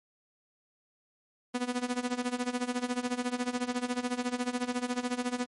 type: tone with tremolo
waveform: sawtooth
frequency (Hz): 246.9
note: B3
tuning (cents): 0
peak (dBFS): -23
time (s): 1.54-5.46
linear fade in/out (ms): 10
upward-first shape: sine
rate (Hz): 14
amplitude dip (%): 85
effects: MP3 48 kbps